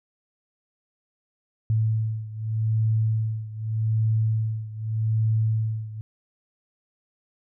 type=beating tone pair; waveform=sine; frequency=110 / 110.83 Hz; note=A2 / A2; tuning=0 / +13 cents; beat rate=0.83 Hz; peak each=-23 / -26 dBFS; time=1.7-6.01 s; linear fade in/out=0 ms; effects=none